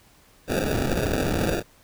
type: noise with sample-and-hold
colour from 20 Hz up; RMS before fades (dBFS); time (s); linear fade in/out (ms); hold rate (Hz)
violet; -24; 0.47-1.63; 50; 1050
effects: pink hiss -56 dBFS RMS until 1.83 s